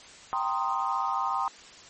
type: chord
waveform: sine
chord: C minor seventh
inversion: second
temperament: equal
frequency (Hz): 784 / 932.3 / 1046.5 / 1244.5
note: G5 / Bb5 / C6 / Eb6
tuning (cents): 0 / 0 / 0 / 0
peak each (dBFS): -32 / -32 / -30 / -31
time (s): 0.33-1.48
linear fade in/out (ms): 0
effects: white hiss -49 dBFS RMS until 1.89 s + MP3 32 kbps